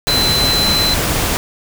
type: tone in noise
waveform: sine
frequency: 4050 Hz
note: B7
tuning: 43 cents sharp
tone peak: -14 dBFS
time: 0.08-0.94 s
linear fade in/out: 0 ms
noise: pink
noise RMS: -17 dBFS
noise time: 0.07-1.37 s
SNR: 0 dB
effects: none